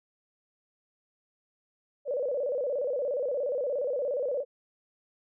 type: tone with vibrato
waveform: sine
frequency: 536 Hz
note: C5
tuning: 42 cents sharp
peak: -27 dBFS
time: 2.05-4.45 s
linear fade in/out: 50 ms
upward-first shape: square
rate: 17 Hz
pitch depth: 130 cents each way
effects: none